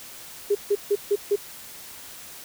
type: tone bursts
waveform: sine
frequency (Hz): 407.6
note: G#4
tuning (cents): -32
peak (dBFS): -17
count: 5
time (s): 0.5-1.36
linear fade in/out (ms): 10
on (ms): 52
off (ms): 150
effects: white hiss -42 dBFS RMS until 2.44 s